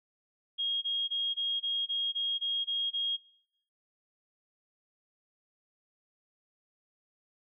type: tone bursts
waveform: sine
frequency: 3263 Hz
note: G#7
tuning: 31 cents flat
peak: -29 dBFS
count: 10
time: 0.58-3.169 s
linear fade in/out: 20 ms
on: 240 ms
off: 21 ms
effects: noise-tail reverb RT60 0.7 s tail -23 dB re dry